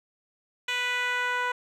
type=tone with band-pass filter sweep; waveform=10% pulse; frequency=493.9 Hz; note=B4; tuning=in tune; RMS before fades=-28 dBFS; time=0.68-1.52 s; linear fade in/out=5 ms; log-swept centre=2800 to 1100 Hz; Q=1.3; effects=none